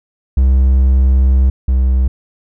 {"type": "tone pair in turn", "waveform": "triangle", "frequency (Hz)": [65.41, 64.32], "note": ["C2", "C2"], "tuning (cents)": [0, -29], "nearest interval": "unison", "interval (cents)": 29, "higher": "first", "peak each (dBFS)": [-5, -7], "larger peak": "first", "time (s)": [[0.37, 1.5], [1.68, 2.08]], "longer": "first", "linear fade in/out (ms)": 5, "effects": []}